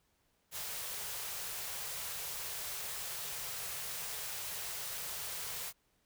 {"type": "band-stop noise", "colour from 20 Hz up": "white", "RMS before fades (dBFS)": -41, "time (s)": [0.51, 5.73], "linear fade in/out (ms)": 50, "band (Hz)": [180, 390], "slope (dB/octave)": 48, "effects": ["pink hiss -75 dBFS RMS until 6.05 s"]}